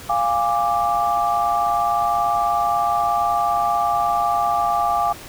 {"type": "chord", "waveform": "sine", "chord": "D diminished", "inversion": "first", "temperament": "equal with one note detuned", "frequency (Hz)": [698.5, 818.7, 1174.7], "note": ["F5", "Ab5", "D6"], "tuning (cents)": [0, -25, 0], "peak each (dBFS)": -21, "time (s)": [0.09, 5.13], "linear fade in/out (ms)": 10, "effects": ["pink hiss -38 dBFS RMS until 5.28 s"]}